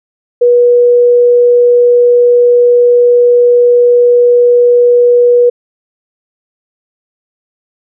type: tone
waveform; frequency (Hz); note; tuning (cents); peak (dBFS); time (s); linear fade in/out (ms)
sine; 484.7; B4; -32; -3; 0.41-5.5; 10
effects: none